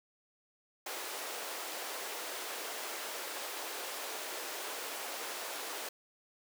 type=high-pass noise; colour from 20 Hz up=pink; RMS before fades=-41 dBFS; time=0.86-5.89 s; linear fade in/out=5 ms; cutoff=400 Hz; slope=24 dB/octave; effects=none